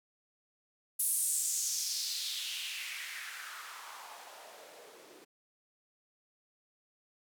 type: noise with band-pass filter sweep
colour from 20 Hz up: blue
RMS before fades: -38 dBFS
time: 0.99-5.25 s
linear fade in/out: 10 ms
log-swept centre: 11000 to 340 Hz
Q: 2.9
effects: none